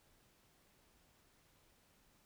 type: silence
effects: pink hiss -71 dBFS RMS until 2.25 s